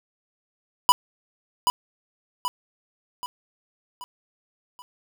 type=tone with echo; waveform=square; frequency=987.8 Hz; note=B5; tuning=in tune; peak=-12 dBFS; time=0.89-0.92 s; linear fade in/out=0 ms; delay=780 ms; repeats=5; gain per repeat=-6 dB; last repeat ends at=4.82 s; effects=none